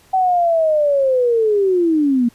sine linear sweep, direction down, 764 to 230 Hz, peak -12 dBFS, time 0.13-2.29 s, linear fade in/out 10 ms, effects pink hiss -51 dBFS RMS until 2.34 s + resampled to 32000 Hz

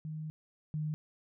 sine tone pair in turn, 155.56 / 153.24 Hz, D#3 / D#3, 0 / -26 cents, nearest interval unison, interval 26 cents, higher first, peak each -37 / -32 dBFS, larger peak second, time 0.05-0.3 / 0.74-0.94 s, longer first, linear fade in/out 0 ms, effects none

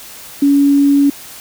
sine tone, 282.2 Hz, C#4, 31 cents sharp, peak -7 dBFS, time 0.42-1.1 s, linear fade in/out 5 ms, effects white hiss -34 dBFS RMS until 1.4 s

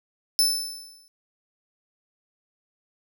sawtooth tone with exponential decay, 5274 Hz, E8, in tune, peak -13 dBFS, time 0.39-1.08 s, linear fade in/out 0 ms, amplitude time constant 150 ms, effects none

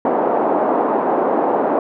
white band-pass noise, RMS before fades -17 dBFS, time 0.05-1.79 s, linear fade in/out 2 ms, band 250 to 870 Hz, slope 24 dB/octave, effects none

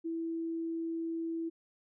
sine tone, 329.6 Hz, E4, in tune, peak -33 dBFS, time 0.04-1.5 s, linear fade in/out 20 ms, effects none

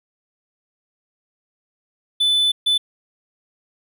triangle tone bursts at uneven times, 3500 Hz, A7, 10 cents flat, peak -13 dBFS, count 2, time 2.2-2.52 / 2.66-2.78 s, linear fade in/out 10 ms, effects none

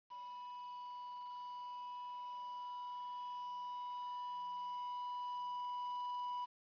triangle tone with level ramp, 984 Hz, B5, 7 cents flat, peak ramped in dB -45 to -37 dBFS, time 0.1-6.46 s, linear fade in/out 20 ms, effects resampled to 11025 Hz + 11-bit

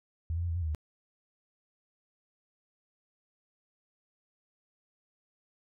sine tone with pitch steps, 81.7 / 85.3 / 86.8 / 82.7 / 88.6 / 79.7 / 76.1 Hz, E2 / F2 / F2 / E2 / F2 / D#2 / D#2, -15 / -40 / -10 / +6 / +25 / +42 / -38 cents, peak -29 dBFS, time 0.3-0.748 s, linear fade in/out 0 ms, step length 64 ms, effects none

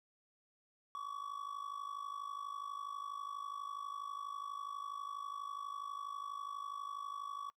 triangle tone with amplitude modulation, 1133 Hz, C#6, 37 cents sharp, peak -36 dBFS, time 0.95-7.5 s, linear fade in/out 0 ms, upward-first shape sine, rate 52.2 Hz, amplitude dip 75%, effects noise-tail reverb RT60 0.1 s tail -21 dB re dry

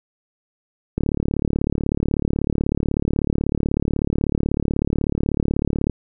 click train, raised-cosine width 3 ms, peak -7 dBFS, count 179, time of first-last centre 0.98-5.897 s, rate 36.2 Hz, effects none

